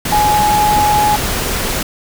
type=tone in noise; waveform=sine; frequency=839 Hz; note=G#5; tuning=17 cents sharp; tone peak=-10 dBFS; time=0.12-1.16 s; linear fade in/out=5 ms; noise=pink; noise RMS=-18 dBFS; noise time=0.05-1.83 s; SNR=+5 dB; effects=none